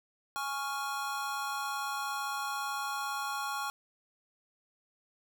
square chord, Db major, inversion second, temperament equal, 830.6 / 1108.7 / 1396.9 Hz, Ab5 / Db6 / F6, 0 / 0 / 0 cents, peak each -39 / -38 / -39 dBFS, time 0.36-3.7 s, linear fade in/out 0 ms, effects none

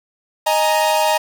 45% pulse chord, D# suspended fourth, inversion none, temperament equal with one note detuned, 622.3 / 834.9 / 932.3 Hz, D#5 / G#5 / A#5, 0 / +9 / 0 cents, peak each -18 / -20 / -18 dBFS, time 0.46-1.18 s, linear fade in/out 10 ms, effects 7-bit

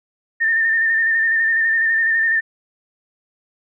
sine tone with vibrato, 1808 Hz, A6, 47 cents sharp, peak -14 dBFS, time 0.4-2.41 s, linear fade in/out 20 ms, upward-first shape square, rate 12 Hz, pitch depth 27 cents each way, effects none

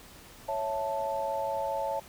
sine chord, A major, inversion first, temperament equal, 554.4 / 659.3 / 880 Hz, C#5 / E5 / A5, 0 / 0 / 0 cents, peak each -33 / -35 / -32 dBFS, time 0.48-2 s, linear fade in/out 10 ms, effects pink hiss -51 dBFS RMS until 2.08 s

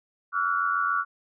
sine tone cluster, 1140 / 1355 / 1442 Hz, C#6 / E6 / F#6, +48 / +47 / -45 cents, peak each -27 dBFS, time 0.32-1.05 s, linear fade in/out 50 ms, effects none

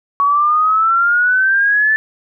sine exponential sweep, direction up, 1119 to 1763 Hz, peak -10 dBFS, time 0.2-1.96 s, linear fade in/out 0 ms, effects none

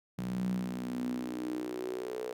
sawtooth tone with high-pass filter sweep, 61.74 Hz, B1, in tune, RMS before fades -36 dBFS, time 0.18-2.33 s, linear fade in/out 5 ms, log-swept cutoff 160 to 460 Hz, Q 8.7, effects none

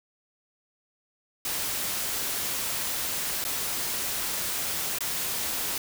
white noise with dropouts, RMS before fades -30 dBFS, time 1.45-5.78 s, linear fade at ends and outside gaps 2 ms, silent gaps 3.441-3.449 / 4.986-5.006 s, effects none

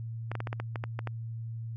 clicks, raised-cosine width 0.5 ms, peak -20 dBFS, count 10, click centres 0.316 / 0.353 / 0.404 / 0.472 / 0.529 / 0.6 / 0.758 / 0.839 / 0.991 / 1.073 s, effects added 114 Hz sine -35 dBFS peak until 1.76 s

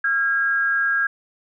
sine tone pair together, 1373 / 1629.8 Hz, F6 / G#6, -30 / -33 cents, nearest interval minor third, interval 297 cents, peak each -25 / -18 dBFS, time 0.04-1.07 s, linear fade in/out 5 ms, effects none

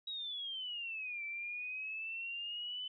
sine exponential two-way sweep, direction down then up, 3856 to 2321 to 3028 Hz, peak -39 dBFS, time 0.07-2.88 s, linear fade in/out 5 ms, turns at 1.24 s, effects none

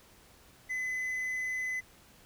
triangle tone, 2019 Hz, B6, 38 cents sharp, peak -30 dBFS, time 0.69-1.81 s, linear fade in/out 20 ms, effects pink hiss -59 dBFS RMS until 2.25 s

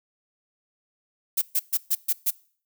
violet noise bursts, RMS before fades -22 dBFS, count 6, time 1.37-2.308 s, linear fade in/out 10 ms, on 48 ms, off 130 ms, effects noise-tail reverb RT60 0.5 s tail -23 dB re dry

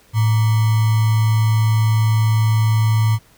sine tone with sample-and-hold, 110 Hz, A2, in tune, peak -12 dBFS, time 0.13-3.19 s, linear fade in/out 50 ms, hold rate 1050 Hz, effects pink hiss -52 dBFS RMS until 3.37 s

